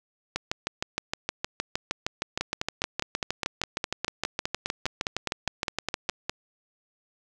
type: two click trains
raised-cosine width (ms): 0.2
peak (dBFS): -10 / -10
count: 38 / 20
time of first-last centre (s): 0.36-6.096 / 2.41-6.295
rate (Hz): 6.45 / 4.89
effects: none